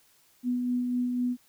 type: tone with tremolo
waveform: sine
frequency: 246.9 Hz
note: B3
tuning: in tune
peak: -24 dBFS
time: 0.43-1.37 s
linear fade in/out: 50 ms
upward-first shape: sine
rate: 4 Hz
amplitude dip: 30%
effects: white hiss -63 dBFS RMS until 1.48 s